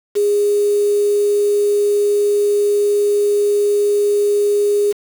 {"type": "tone with quantisation", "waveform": "sine", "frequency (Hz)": 410.6, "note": "G#4", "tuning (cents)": -20, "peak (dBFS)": -12, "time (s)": [0.15, 4.93], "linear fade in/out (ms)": 20, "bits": 5, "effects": []}